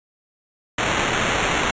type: noise with sample-and-hold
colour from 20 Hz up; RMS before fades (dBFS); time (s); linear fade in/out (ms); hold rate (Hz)
blue; -21; 0.78-1.71; 5; 4900
effects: resampled to 16000 Hz